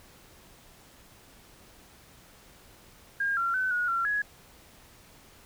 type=tone with pitch steps; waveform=sine; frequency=1616 / 1372 / 1517 / 1450 / 1366 / 1675 Hz; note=G#6 / F6 / F#6 / F#6 / F6 / G#6; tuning=-48 / -31 / +43 / -35 / -39 / +14 cents; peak=-25 dBFS; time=3.2-4.22 s; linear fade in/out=5 ms; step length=170 ms; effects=pink hiss -55 dBFS RMS until 5.45 s